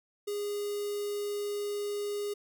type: tone with notch filter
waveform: square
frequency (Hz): 410.3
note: G#4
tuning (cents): -21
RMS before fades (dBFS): -34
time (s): 0.27-2.34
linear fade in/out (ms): 10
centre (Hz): 1600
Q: 0.56
effects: none